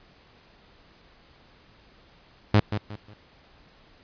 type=tone with echo; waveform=sawtooth; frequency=104.7 Hz; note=G#2; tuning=15 cents sharp; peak=-11 dBFS; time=2.54-2.6 s; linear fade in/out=5 ms; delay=180 ms; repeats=3; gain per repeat=-10 dB; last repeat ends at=3.14 s; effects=pink hiss -56 dBFS RMS until 4.03 s + resampled to 11025 Hz